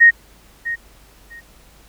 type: tone with echo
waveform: sine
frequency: 1864.7 Hz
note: A#6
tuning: in tune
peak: -5 dBFS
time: 0-0.11 s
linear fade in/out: 20 ms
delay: 650 ms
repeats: 2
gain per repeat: -15 dB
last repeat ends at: 1.41 s
effects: added 50 Hz sine -50 dBFS peak until 1.88 s + pink hiss -50 dBFS RMS until 1.88 s